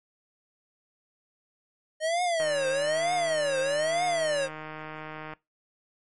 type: tone with vibrato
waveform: square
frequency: 615 Hz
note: D#5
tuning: 20 cents flat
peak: -25 dBFS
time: 2-4.49 s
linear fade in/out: 50 ms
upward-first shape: triangle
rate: 1.1 Hz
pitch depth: 290 cents each way
type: click train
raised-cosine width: 0.5 ms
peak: -24 dBFS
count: 456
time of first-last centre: 2.4-5.335 s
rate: 155 Hz
effects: noise-tail reverb RT60 0.2 s tail -21 dB re dry + MP3 48 kbps

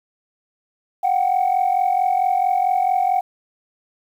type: tone pair together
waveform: sine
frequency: 727.5 / 772 Hz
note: F#5 / G5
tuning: -29 / -27 cents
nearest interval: minor second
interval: 102 cents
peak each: -17 / -17 dBFS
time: 1.03-3.21 s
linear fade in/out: 10 ms
effects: tanh soft clip ceiling -11 dBFS + 8-bit

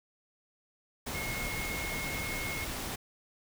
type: tone in noise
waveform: sine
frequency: 2165 Hz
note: C#7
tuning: 41 cents flat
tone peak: -37 dBFS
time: 1.14-2.65 s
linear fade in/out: 10 ms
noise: pink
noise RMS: -37 dBFS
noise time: 1.06-2.96 s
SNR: -3 dB
effects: none

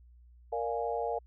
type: chord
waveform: sine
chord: Bb dominant seventh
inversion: none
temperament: equal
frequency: 466.2 / 587.3 / 698.5 / 830.6 Hz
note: Bb4 / D5 / F5 / Ab5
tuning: 0 / 0 / 0 / 0 cents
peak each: -34 / -38 / -35 / -37 dBFS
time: 0.52-1.19 s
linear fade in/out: 10 ms
effects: added 60 Hz sine -54 dBFS peak until 1.26 s

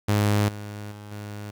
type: tone with level steps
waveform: sawtooth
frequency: 103.83 Hz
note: G#2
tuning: in tune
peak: -15 / -30 / -35 / -30 dBFS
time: 0.08-1.51 s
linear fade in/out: 10 ms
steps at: 0.48 / 0.91 / 1.11 s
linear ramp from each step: 10 ms
effects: 9-bit

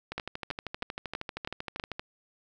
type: two click trains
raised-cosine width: 0.3 ms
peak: -17 / -19 dBFS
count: 6 / 25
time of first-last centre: 0.18-1.798 / 0.12-1.995 s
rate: 3.09 / 12.8 Hz
effects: none

